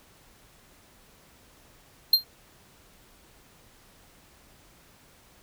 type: tone with exponential decay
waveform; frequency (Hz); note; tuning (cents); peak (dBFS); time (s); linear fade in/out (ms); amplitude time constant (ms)
square; 4186; C8; 0; -12; 2.13-2.24; 5; 23
effects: pink hiss -57 dBFS RMS until 5.42 s